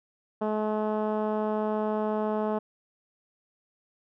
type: tone with low-pass filter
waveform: 10% pulse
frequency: 214.1 Hz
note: A3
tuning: 47 cents flat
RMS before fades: -28 dBFS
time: 0.41-2.59 s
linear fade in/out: 10 ms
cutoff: 790 Hz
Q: 0.84
effects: none